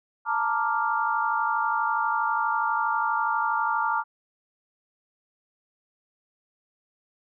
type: chord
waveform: sine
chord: Bb major seventh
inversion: third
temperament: equal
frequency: 880 / 932.3 / 1174.7 / 1396.9 Hz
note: A5 / Bb5 / D6 / F6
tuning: 0 / 0 / 0 / 0 cents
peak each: -28 dBFS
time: 0.25-4.04 s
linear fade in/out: 50 ms
effects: none